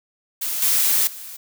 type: noise with level steps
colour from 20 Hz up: blue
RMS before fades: -25 / -18 / -36 dBFS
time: 0.41-1.37 s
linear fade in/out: 10 ms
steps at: 0.62 / 1.07 s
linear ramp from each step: 2 ms
effects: none